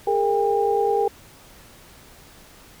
sine tone cluster, 407.3 / 457.1 / 801 Hz, G#4 / A#4 / G5, -34 / -34 / +37 cents, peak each -22 dBFS, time 0.07-1.08 s, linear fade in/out 5 ms, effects pink hiss -48 dBFS RMS until 2.8 s

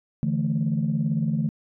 sine chord, D suspended second, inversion none, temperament equal, 146.83 / 164.81 / 220 Hz, D3 / E3 / A3, 0 / 0 / 0 cents, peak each -25 dBFS, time 0.23-1.49 s, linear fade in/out 0 ms, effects tanh soft clip ceiling -14 dBFS

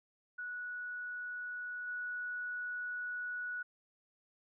sine tone with level steps, 1469 Hz, F#6, 13 cents flat, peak -39 / -37 dBFS, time 0.38-3.63 s, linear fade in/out 10 ms, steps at 1.87 s, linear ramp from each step 10 ms, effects none

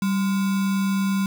sine tone with sample-and-hold, 194.5 Hz, G3, 13 cents flat, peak -19 dBFS, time 0.02-1.26 s, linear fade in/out 2 ms, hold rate 1225 Hz, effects none

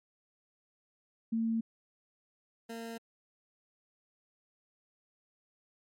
sine / 20% pulse tone pair in turn, 226.3 / 229.1 Hz, A3 / A#3, +49 / -30 cents, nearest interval unison, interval 21 cents, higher second, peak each -28 / -35 dBFS, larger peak first, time 1.32-1.61 / 2.69-2.98 s, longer neither, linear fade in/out 10 ms, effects MP3 64 kbps

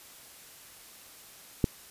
click, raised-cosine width 3 ms, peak -9 dBFS, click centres 1.642 s, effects white hiss -51 dBFS RMS until 1.9 s + resampled to 32000 Hz

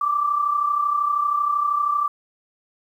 sine tone pair together, 1167.2 / 1200 Hz, D6 / D6, -11 / +37 cents, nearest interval unison, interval 48 cents, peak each -19 / -26 dBFS, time 0.01-2.08 s, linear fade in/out 5 ms, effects 9-bit

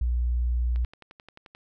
sine tone, 60.3 Hz, B1, 41 cents flat, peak -22 dBFS, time 0.01-0.85 s, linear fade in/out 5 ms
click train, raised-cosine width 0.3 ms, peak -30 dBFS, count 10, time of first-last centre 0.76-1.549 s, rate 11.4 Hz
effects none

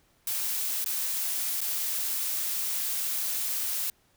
blue noise with dropouts, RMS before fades -30 dBFS, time 0.27-3.9 s, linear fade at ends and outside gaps 2 ms, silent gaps 0.844-0.86 / 1.607-1.614 s, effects pink hiss -66 dBFS RMS until 4.16 s

